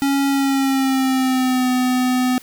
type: tone with pitch glide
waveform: square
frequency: 277.2 to 252.7 Hz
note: C#4 to B3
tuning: 0 to +40 cents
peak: -16 dBFS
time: 0.02-2.38 s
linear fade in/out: 0 ms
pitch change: -160 cents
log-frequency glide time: 0.28-1.69 s
effects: white hiss -44 dBFS RMS until 2.42 s